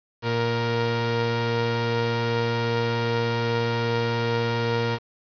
sawtooth tone pair together, 116.54 / 468.7 Hz, A#2 / A#4, 0 / +9 cents, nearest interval 2 octaves, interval 2409 cents, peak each -21 dBFS, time 0.22-4.99 s, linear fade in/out 50 ms, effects resampled to 11025 Hz + 7-bit

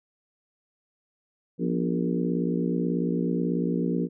harmonic tone with a mistuned harmonic, 58.27 Hz, A#1, in tune, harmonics 3 / 4 / 5 / 6 / 7 / 8, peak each -27 / -29 / -31 / -33 / -34 / -35 dBFS, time 1.58-4.09 s, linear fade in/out 50 ms, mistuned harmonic 4, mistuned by +67 cents, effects none

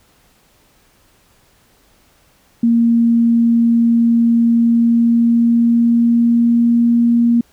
sine tone with pitch glide, 232.7 to 235.5 Hz, A#3 to A#3, -3 to +18 cents, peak -9 dBFS, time 2.63-7.41 s, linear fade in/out 5 ms, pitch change +21 cents, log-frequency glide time 4.56-6.95 s, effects pink hiss -54 dBFS RMS until 7.52 s

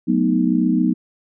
sine chord, B dominant seventh, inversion second, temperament equal, 185 / 220 / 246.9 / 311.1 Hz, F#3 / A3 / B3 / D#4, 0 / 0 / 0 / 0 cents, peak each -20 / -23 / -18 / -20 dBFS, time 0.07-0.94 s, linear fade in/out 20 ms, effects none

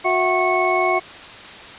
sine tone cluster, 363.9 / 662 / 747 / 1092 / 2203 Hz, F#4 / E5 / F#5 / C#6 / C#7, -29 / +7 / +16 / -26 / -11 cents, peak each -22 dBFS, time 0.04-1 s, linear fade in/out 20 ms, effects white hiss -37 dBFS RMS until 1.78 s + resampled to 8000 Hz

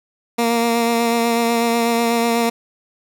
15% pulse tone with vibrato, 233.1 Hz, A#3, in tune, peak -9 dBFS, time 0.38-2.5 s, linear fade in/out 10 ms, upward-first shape sine, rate 8.1 Hz, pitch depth 19 cents each way, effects none

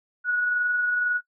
sine tone with amplitude modulation, 1463 Hz, F#6, 20 cents flat, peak -20 dBFS, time 0.24-1.21 s, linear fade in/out 50 ms, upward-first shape sine, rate 22 Hz, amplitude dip 30%, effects noise-tail reverb RT60 0.1 s tail -20 dB re dry

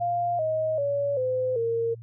sine tone with pitch steps, 698.5 / 629.5 / 567.4 / 511.3 / 460.8 Hz, F5 / D#5 / C#5 / C5 / A#4, 0 / +20 / +40 / -40 / -20 cents, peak -23 dBFS, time 0-1.95 s, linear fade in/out 20 ms, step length 390 ms, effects added 115 Hz sine -40 dBFS peak until 2.02 s

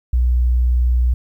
sine tone, 61.2 Hz, B1, 15 cents flat, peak -12 dBFS, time 0.13-1.14 s, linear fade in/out 5 ms, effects 9-bit

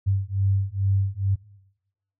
sine beating tone pair, 96.7 / 99 Hz, G2 / G2, -23 / +18 cents, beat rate 2.3 Hz, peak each -23 dBFS, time 0.06-1.36 s, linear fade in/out 20 ms, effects noise-tail reverb RT60 0.9 s tail -22 dB re dry

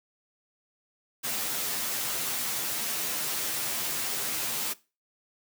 white noise with comb filter, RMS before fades -31 dBFS, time 1.23-4.74 s, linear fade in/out 20 ms, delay 11 ms, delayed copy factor -0.85, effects noise-tail reverb RT60 0.3 s tail -20 dB re dry + high-pass 100 Hz 12 dB/octave

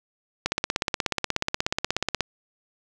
click train, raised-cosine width 0.2 ms, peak -6 dBFS, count 30, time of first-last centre 0.46-2.207 s, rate 16.6 Hz, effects 8-bit

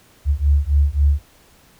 sine beating tone pair, 70 / 73.7 Hz, C#2 / D2, +18 / +7 cents, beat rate 3.7 Hz, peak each -16 dBFS, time 0.25-1.22 s, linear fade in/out 50 ms, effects pink hiss -52 dBFS RMS until 1.79 s

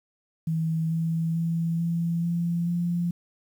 sine tone with pitch steps, 161.6 / 163.86 / 166.14 / 168.46 / 170.81 / 173.2 Hz, E3 / E3 / E3 / E3 / F3 / F3, -34 / -10 / +14 / +38 / -38 / -14 cents, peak -23 dBFS, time 0.47-3.11 s, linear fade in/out 5 ms, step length 440 ms, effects 9-bit

